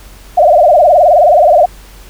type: tone with vibrato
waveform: sine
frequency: 652 Hz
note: E5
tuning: 19 cents flat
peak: -3 dBFS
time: 0.37-1.66 s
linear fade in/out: 10 ms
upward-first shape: sine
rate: 19 Hz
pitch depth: 200 cents each way
effects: added 46 Hz sine -34 dBFS peak until 2.09 s + pink hiss -39 dBFS RMS until 2.09 s